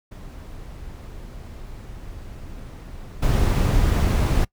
brown noise with level steps, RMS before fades -37 / -18 dBFS, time 0.11-4.45 s, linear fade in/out 10 ms, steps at 3.22 s, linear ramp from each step 10 ms, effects noise-tail reverb RT60 0.1 s tail -23 dB re dry

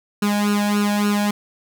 sawtooth tone with flanger, 206.1 Hz, G#3, 13 cents flat, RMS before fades -19 dBFS, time 0.22-1.31 s, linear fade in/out 5 ms, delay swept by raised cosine 0.73 to 1.24 ms, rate 3.5 Hz, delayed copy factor +0.85, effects none

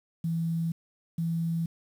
sine tone pair in turn, 165.4 / 166.02 Hz, E3 / E3, +6 / +13 cents, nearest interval unison, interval 7 cents, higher second, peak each -26 dBFS, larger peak neither, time 0.24-0.72 / 1.18-1.66 s, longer neither, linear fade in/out 5 ms, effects 9-bit

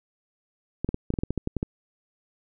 clicks, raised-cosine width 3 ms, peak -13 dBFS, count 12, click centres 0.846 / 0.89 / 0.944 / 1.104 / 1.139 / 1.188 / 1.235 / 1.306 / 1.377 / 1.474 / 1.567 / 1.629 s, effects none

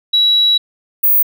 sine tone pair in turn, 3900 / 15551 Hz, B7 / B9, -23 / -28 cents, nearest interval 2 octaves, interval 2395 cents, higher second, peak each -8 / -7 dBFS, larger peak second, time 0.13-0.58 / 1.03-1.23 s, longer first, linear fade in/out 10 ms, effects tanh soft clip ceiling -3 dBFS

